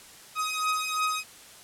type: beating tone pair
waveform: sawtooth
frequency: 1257 / 1259.9 Hz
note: D#6 / D#6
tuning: +17 / +21 cents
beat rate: 2.9 Hz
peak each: -26 / -25 dBFS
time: 0.35-1.24 s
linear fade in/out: 50 ms
effects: white hiss -49 dBFS RMS until 1.63 s + low-pass 11000 Hz 12 dB/octave